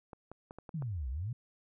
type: clicks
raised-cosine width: 1 ms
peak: -32 dBFS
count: 6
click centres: 0.132 / 0.316 / 0.509 / 0.586 / 0.692 / 0.823 s
type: exponential two-way sweep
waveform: sine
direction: down then up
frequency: 174.61 to 59.4 to 130.1 Hz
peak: -34 dBFS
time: 0.74-1.33 s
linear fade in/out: 5 ms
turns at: 1.09 s
effects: none